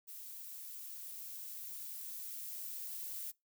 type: noise with level ramp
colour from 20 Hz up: violet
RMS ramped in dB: -49 to -43 dBFS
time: 0.07-3.32 s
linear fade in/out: 20 ms
effects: noise-tail reverb RT60 0.2 s tail -23 dB re dry